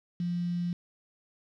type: tone with quantisation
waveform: sine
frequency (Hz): 174.61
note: F3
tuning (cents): 0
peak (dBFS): -28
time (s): 0.2-0.73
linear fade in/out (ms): 2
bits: 8
effects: low-pass 4000 Hz 12 dB/octave